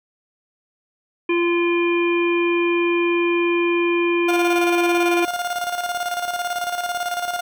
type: harmonic tone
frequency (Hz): 344.6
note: F4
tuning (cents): -23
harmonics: 1 / 3 / 5 / 7 / 9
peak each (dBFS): -17 / -27 / -35 / -24 / -37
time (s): 1.29-5.25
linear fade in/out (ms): 5
type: tone with tremolo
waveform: 30% pulse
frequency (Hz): 707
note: F5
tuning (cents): +21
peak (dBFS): -18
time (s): 4.28-7.41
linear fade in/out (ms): 10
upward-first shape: square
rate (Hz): 18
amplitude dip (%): 55
effects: none